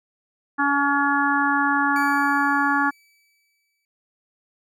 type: harmonic tone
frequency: 282.9 Hz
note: C#4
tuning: 35 cents sharp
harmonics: 1 / 3 / 4 / 5 / 6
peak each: -24 / -24 / -24 / -24 / -24 dBFS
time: 0.58-2.91 s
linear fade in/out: 20 ms
type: tone with exponential decay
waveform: sawtooth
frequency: 2300 Hz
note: D7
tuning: 37 cents flat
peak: -30 dBFS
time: 1.96-3.85 s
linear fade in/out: 1 ms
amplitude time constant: 410 ms
effects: none